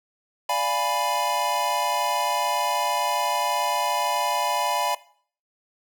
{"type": "chord", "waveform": "square", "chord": "D diminished seventh", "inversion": "none", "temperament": "equal", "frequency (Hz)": [587.3, 698.5, 830.6, 987.8], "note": ["D5", "F5", "Ab5", "Cb6"], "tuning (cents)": [0, 0, 0, 0], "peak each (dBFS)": [-31, -30, -28, -26], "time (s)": [0.49, 4.95], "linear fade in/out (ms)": 5, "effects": ["noise-tail reverb RT60 0.5 s tail -18 dB re dry"]}